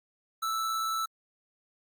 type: tone with amplitude modulation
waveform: square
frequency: 1318.5 Hz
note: E6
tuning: in tune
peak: -28 dBFS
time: 0.42-1.06 s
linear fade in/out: 10 ms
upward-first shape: sine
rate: 118 Hz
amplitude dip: 30%
effects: Opus 48 kbps